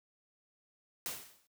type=noise with exponential decay; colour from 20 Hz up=white; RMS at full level=-36 dBFS; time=1.06-1.47 s; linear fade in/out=1 ms; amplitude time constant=89 ms; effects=noise-tail reverb RT60 0.1 s tail -23 dB re dry + high-pass 80 Hz 12 dB/octave